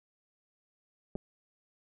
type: clicks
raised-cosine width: 2 ms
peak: -23 / -27 dBFS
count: 2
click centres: 1.154 / 1.159 s
effects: none